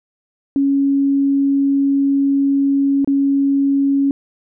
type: tone with dropouts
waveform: sine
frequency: 277.2 Hz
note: C#4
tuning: in tune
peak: -12 dBFS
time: 0.56-4.11 s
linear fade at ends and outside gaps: 1 ms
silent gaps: 3.046-3.075 s
effects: none